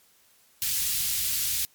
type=band-stop noise; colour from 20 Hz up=white; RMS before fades=-27 dBFS; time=0.62-1.65 s; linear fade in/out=0 ms; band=110 to 2900 Hz; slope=12 dB/octave; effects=white hiss -61 dBFS RMS until 1.74 s + MP3 96 kbps